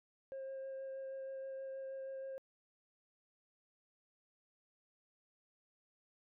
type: tone with vibrato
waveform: sine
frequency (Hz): 535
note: C5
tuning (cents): +38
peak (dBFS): -40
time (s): 0.32-2.38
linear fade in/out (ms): 0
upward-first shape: sine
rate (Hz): 6.3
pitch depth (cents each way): 10
effects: tanh soft clip ceiling -41 dBFS